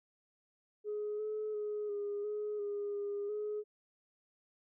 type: tone with pitch steps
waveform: sine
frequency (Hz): 419.6 / 428.3 / 419.7 / 409 / 420.2 / 409 / 406.8 / 421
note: G#4 / A4 / G#4 / G#4 / G#4 / G#4 / G#4 / G#4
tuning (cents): +18 / -47 / +18 / -26 / +20 / -26 / -36 / +24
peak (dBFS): -34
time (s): 0.84-3.64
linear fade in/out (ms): 50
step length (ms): 350
effects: tanh soft clip ceiling -31 dBFS